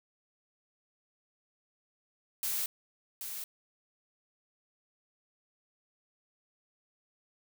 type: noise with echo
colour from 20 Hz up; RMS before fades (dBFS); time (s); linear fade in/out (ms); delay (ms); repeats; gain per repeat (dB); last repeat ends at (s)
blue; -33; 2.43-2.66; 2; 780; 1; -7; 3.44
effects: none